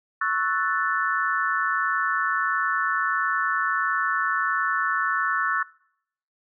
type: chord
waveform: sine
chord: F# minor seventh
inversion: second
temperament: equal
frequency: 1108.7 / 1318.5 / 1480 / 1760 Hz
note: C#6 / E6 / F#6 / A6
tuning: 0 / 0 / 0 / 0 cents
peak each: -27 dBFS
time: 0.21-5.63 s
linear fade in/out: 5 ms
effects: noise-tail reverb RT60 0.7 s tail -23 dB re dry